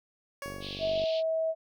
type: tone with exponential decay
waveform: 15% pulse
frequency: 559 Hz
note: C#5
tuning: 14 cents sharp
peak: -29 dBFS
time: 0.42-1.16 s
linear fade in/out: 1 ms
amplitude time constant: 160 ms
type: click train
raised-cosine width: 2 ms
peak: -28 dBFS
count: 29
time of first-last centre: 0.46-1.039 s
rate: 48.4 Hz
type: band-pass noise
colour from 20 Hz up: pink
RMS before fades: -41 dBFS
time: 0.6-1.23 s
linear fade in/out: 50 ms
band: 2700 to 4500 Hz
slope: 48 dB/octave
type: tone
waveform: sine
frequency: 645 Hz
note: E5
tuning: 38 cents flat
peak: -26 dBFS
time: 0.79-1.55 s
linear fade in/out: 50 ms
effects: none